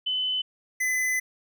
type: tone pair in turn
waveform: sine / square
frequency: 3024 / 2018 Hz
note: F#7 / B6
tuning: +37 / +37 cents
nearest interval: perfect fifth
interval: 700 cents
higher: first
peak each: -24 dBFS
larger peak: neither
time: 0.06-0.42 / 0.8-1.2 s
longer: second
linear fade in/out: 10 ms
effects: none